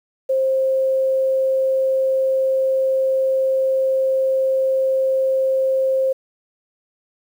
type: tone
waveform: sine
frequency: 529 Hz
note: C5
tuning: 19 cents sharp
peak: -15 dBFS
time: 0.29-6.13 s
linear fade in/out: 10 ms
effects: 8-bit